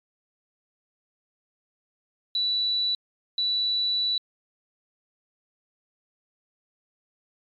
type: tone bursts at uneven times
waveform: sine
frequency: 3951 Hz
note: B7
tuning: in tune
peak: -22 dBFS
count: 2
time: 2.35-2.95 / 3.38-4.18 s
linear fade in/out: 2 ms
effects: MP3 96 kbps